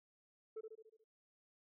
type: tone with echo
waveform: sine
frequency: 440 Hz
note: A4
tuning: in tune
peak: -40 dBFS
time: 0.56-0.61 s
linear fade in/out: 10 ms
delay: 72 ms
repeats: 6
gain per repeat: -5 dB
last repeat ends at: 1.042 s
effects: tanh soft clip ceiling -42 dBFS